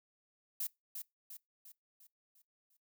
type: noise with echo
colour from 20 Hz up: violet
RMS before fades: -37 dBFS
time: 0.6-0.67 s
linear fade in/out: 5 ms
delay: 350 ms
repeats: 6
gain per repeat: -6 dB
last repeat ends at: 2.77 s
effects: noise-tail reverb RT60 0.2 s tail -23 dB re dry